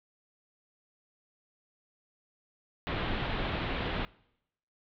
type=low-pass noise; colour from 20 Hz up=pink; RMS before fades=-33 dBFS; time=2.87-4.05 s; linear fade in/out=0 ms; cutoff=3800 Hz; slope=48 dB/octave; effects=noise-tail reverb RT60 0.8 s tail -23 dB re dry